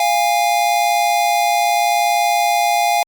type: tone pair together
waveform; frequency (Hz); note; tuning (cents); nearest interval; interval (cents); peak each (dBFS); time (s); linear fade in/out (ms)
square; 698.5 / 819.3; F5 / G#5; 0 / -24; minor third; 276; -17; 0-3.03; 2
effects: Opus 48 kbps